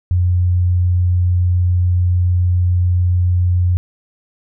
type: tone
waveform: sine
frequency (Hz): 89.3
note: F2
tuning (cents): +39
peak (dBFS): -11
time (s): 0.11-3.77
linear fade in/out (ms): 0
effects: none